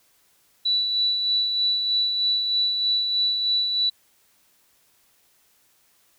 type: tone with tremolo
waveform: sine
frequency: 3951 Hz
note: B7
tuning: in tune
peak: -18 dBFS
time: 0.65-3.9 s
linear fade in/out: 10 ms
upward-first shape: sine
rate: 3.2 Hz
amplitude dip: 40%
effects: white hiss -62 dBFS RMS until 6.18 s